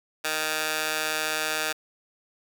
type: tone with high-pass filter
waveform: 15% pulse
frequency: 155.56 Hz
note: D#3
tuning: in tune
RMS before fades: -28 dBFS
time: 0.24-1.73 s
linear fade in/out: 10 ms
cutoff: 1100 Hz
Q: 0.65
effects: none